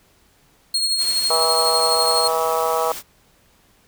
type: tone with tremolo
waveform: 35% pulse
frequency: 4279 Hz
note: C8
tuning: 38 cents sharp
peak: -15 dBFS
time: 0.74-2.28 s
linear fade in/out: 5 ms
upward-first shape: sine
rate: 12 Hz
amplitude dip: 40%
type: noise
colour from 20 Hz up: white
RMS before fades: -32 dBFS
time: 0.97-3.03 s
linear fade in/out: 50 ms
type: harmonic tone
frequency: 162.1 Hz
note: E3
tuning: 29 cents flat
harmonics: 3 / 4 / 5 / 6 / 7 / 8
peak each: -23 / -24 / -25 / -26 / -26 / -27 dBFS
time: 1.3-2.92 s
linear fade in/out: 2 ms
effects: pink hiss -57 dBFS RMS until 3.87 s